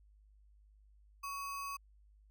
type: tone with sample-and-hold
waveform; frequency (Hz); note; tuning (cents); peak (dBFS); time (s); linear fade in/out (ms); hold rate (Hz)
sine; 1119; C#6; +16; -39; 1.23-1.77; 10; 3675
effects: added 51 Hz sine -61 dBFS peak until 2.3 s